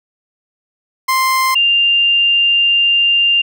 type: tone pair in turn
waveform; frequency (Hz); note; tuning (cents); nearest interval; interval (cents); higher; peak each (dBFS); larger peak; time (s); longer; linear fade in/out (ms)
30% pulse / sine; 1046.5 / 2794; C6 / F7; 0 / 0; octave + perfect fourth; 1700; second; -9; neither; 1.08-1.55 / 1.55-3.42; second; 10
effects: none